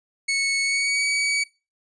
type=tone with pitch glide; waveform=sawtooth; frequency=2208 to 2269 Hz; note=C#7 to C#7; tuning=-7 to +40 cents; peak=-17 dBFS; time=0.28-1.44 s; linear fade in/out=10 ms; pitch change=+47 cents; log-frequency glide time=0.62-1.05 s; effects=noise-tail reverb RT60 0.3 s tail -22 dB re dry + resampled to 22050 Hz

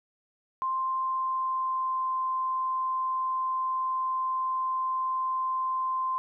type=tone with pitch glide; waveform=sine; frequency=1048 to 1040.8 Hz; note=C6 to C6; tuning=+2 to -9 cents; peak=-26 dBFS; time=0.62-6.18 s; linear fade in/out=0 ms; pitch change=-11 cents; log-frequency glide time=0.94-2.12 s; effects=none

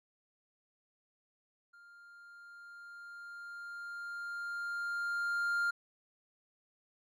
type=tone with level ramp; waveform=triangle; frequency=1400 Hz; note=F6; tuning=4 cents sharp; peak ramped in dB=-54 to -27 dBFS; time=1.73-5.71 s; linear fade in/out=10 ms; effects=none

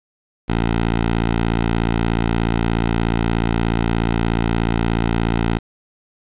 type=tone; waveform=10% pulse; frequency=56.8 Hz; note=A#1; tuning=44 cents flat; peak=-8 dBFS; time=0.48-5.59 s; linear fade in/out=20 ms; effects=resampled to 8000 Hz + 8-bit

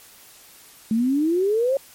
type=exponential sweep; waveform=sine; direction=up; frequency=215.2 to 557 Hz; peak=-17 dBFS; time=0.91-1.77 s; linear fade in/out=2 ms; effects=white hiss -48 dBFS RMS until 1.94 s + MP3 64 kbps

